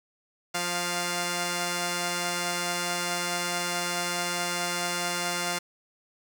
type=tone pair together; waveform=5% pulse; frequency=175.79 / 698.5 Hz; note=F3 / F5; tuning=+12 / 0 cents; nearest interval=2 octaves; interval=2388 cents; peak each=-19 dBFS; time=0.54-5.59 s; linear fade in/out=10 ms; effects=none